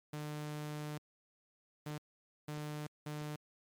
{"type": "tone bursts at uneven times", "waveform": "sawtooth", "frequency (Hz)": 150, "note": "D3", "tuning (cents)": 37, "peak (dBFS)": -36, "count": 4, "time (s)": [[0.13, 0.98], [1.86, 1.98], [2.48, 2.87], [3.06, 3.36]], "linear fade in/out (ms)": 5, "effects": ["MP3 96 kbps"]}